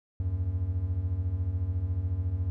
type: beating tone pair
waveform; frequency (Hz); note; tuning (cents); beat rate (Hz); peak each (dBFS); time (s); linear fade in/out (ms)
triangle; 78.9 / 92.9; D#2 / F#2; +25 / +7; 14; -31 / -26; 0.2-2.5; 0
effects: none